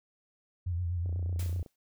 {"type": "tone with vibrato", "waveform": "sine", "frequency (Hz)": 87.31, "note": "F2", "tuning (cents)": 0, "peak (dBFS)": -29, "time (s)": [0.66, 1.63], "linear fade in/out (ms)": 10, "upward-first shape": "sine", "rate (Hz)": 8.1, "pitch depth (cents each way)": 63}
{"type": "click train", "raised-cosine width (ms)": 2, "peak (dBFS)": -35, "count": 19, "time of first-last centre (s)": [1.06, 1.662], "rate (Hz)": 29.9}
{"type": "noise with exponential decay", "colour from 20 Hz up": "white", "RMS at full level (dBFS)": -43, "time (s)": [1.39, 1.76], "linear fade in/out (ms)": 5, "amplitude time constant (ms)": 80}
{"effects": []}